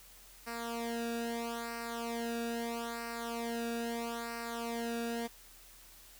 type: tone with flanger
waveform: sawtooth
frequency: 233.1 Hz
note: A#3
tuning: in tune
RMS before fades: -38 dBFS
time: 0.46-5.28 s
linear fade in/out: 20 ms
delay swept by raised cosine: 0.29 to 0.96 ms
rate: 0.77 Hz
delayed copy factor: -0.9
effects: added 42 Hz sine -61 dBFS peak until 6.19 s + white hiss -57 dBFS RMS until 6.19 s